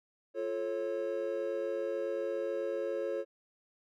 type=chord; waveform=triangle; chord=F augmented; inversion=none; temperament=just; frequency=349.2 / 436.5 / 545.7 Hz; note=F4 / A4 / C#5; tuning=0 / -14 / -27 cents; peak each=-37 / -35 / -33 dBFS; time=0.34-3.25 s; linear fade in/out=50 ms; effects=none